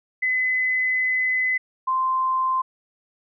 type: tone pair in turn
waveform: sine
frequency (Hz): 2022 / 1041.8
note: B6 / C6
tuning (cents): +40 / -8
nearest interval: major seventh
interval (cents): 1148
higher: first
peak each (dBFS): -19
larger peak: neither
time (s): 0.22-1.58 / 1.87-2.62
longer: first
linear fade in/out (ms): 10
effects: none